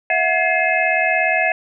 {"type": "tone cluster", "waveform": "sine", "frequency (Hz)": [653, 730, 1701, 2112, 2579], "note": ["E5", "F#5", "G#6", "C7", "E7"], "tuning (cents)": [-17, -24, 41, 16, -39], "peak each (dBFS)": -21, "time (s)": [0.1, 1.52], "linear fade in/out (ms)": 2, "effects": []}